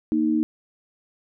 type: tone pair together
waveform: sine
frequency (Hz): 233.1 / 311.1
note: A#3 / D#4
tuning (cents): 0 / 0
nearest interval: perfect fourth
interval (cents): 500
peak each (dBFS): -23 / -20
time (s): 0.12-0.43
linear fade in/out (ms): 0
effects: none